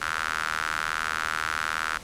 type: tone with high-pass filter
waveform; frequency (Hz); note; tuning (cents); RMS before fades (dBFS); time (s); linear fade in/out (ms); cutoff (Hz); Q
sawtooth; 78.8; D#2; +23; -29; 0.01-1.98; 10; 1400; 4.4
effects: pink hiss -44 dBFS RMS until 2.03 s + low-pass 10000 Hz 12 dB/octave